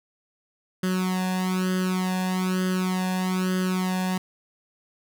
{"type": "tone with flanger", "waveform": "sawtooth", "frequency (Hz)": 185, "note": "F#3", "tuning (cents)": 0, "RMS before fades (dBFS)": -25, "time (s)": [0.83, 4.18], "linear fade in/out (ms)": 5, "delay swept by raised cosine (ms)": [0.63, 1.16], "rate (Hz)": 1.1, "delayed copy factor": 0.9, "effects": []}